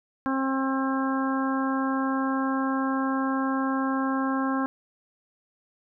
harmonic tone, 267 Hz, C4, 35 cents sharp, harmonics 1 / 2 / 3 / 4 / 5 / 6, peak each -25 / -35 / -34 / -31 / -35 / -36 dBFS, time 0.26-4.66 s, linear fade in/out 0 ms, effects none

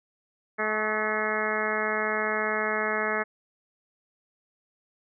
harmonic tone with a mistuned harmonic, 214.8 Hz, A3, 41 cents flat, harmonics 1 / 2 / 3 / 4 / 5 / 6 / 7 / 8 / 9 / 10, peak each -37 / -32 / -33 / -36 / -37 / -33 / -36 / -31 / -36 / -34 dBFS, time 0.58-3.24 s, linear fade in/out 20 ms, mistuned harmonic 5, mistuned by +38 cents, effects none

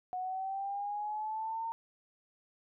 sine linear sweep, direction up, 730 to 917 Hz, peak -34 dBFS, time 0.13-1.72 s, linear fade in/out 0 ms, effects none

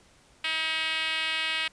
5% pulse tone with band-pass filter, 318.9 Hz, D#4, 43 cents sharp, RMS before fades -29 dBFS, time 0.44-1.68 s, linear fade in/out 5 ms, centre 2700 Hz, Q 1.7, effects pink hiss -59 dBFS RMS until 1.72 s + resampled to 22050 Hz

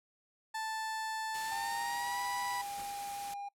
30% pulse tone with pitch glide, 880 to 982.1 Hz, A5 to B5, 0 to -10 cents, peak -33 dBFS, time 0.54-2.62 s, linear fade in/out 10 ms, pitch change +190 cents, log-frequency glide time 1.43-2.21 s
white noise, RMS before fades -46 dBFS, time 1.34-3.34 s, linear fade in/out 5 ms
triangle tone, 806 Hz, G5, 48 cents sharp, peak -37 dBFS, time 1.51-3.49 s, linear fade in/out 10 ms
pink noise with exponential decay, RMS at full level -48 dBFS, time 2.78-3.02 s, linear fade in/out 5 ms, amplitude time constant 51 ms
effects noise-tail reverb RT60 0.1 s tail -24 dB re dry + low-pass 12000 Hz 12 dB/octave

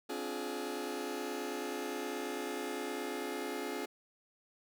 sawtooth chord, D half-diminished seventh, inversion third, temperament just, 264.3 / 293.7 / 352.4 / 422.9 Hz, C4 / D4 / F4 / Ab4, +18 / 0 / +16 / +31 cents, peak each -39 / -40 / -38 / -37 dBFS, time 0.09-3.86 s, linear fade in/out 10 ms, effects none

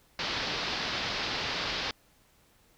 white low-pass noise, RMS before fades -33 dBFS, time 0.19-1.91 s, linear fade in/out 2 ms, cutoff 5000 Hz, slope 48 dB/octave, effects pink hiss -64 dBFS RMS until 2.77 s

